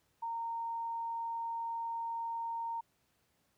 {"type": "tone", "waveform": "sine", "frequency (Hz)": 922, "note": "A#5", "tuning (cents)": -19, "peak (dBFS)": -35, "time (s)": [0.22, 2.81], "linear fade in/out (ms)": 10, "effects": ["pink hiss -75 dBFS RMS until 3.57 s", "high-pass 60 Hz 12 dB/octave"]}